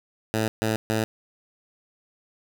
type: tone bursts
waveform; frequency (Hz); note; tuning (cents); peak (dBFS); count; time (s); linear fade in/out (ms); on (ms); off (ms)
10% pulse; 110; A2; 0; -14; 3; 0.34-1.04; 0; 140; 140
effects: none